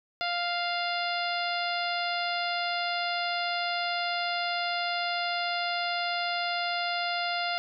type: harmonic tone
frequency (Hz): 698.5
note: F5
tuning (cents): 0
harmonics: 1 / 2 / 3 / 4 / 5 / 6 / 7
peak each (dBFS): -31 / -34 / -36 / -37 / -38 / -39 / -39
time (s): 0.21-7.58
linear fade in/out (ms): 0
effects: none